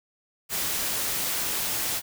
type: noise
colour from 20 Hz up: white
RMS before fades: -28 dBFS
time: 0.49-2.02 s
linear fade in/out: 50 ms
effects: none